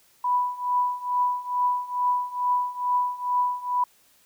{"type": "tone with tremolo", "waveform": "sine", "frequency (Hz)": 987.8, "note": "B5", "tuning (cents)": 0, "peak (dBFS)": -18, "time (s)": [0.24, 3.84], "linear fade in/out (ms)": 5, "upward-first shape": "triangle", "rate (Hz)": 2.3, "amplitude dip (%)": 90, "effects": ["white hiss -60 dBFS RMS until 4.25 s"]}